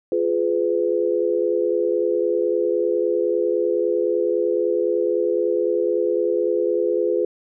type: chord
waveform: sine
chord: F diminished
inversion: none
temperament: just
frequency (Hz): 349.2 / 419.1 / 502.9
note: F4 / Ab4 / Cb5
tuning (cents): 0 / +16 / +31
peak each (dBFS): -22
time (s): 0.12-7.25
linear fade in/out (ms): 2
effects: none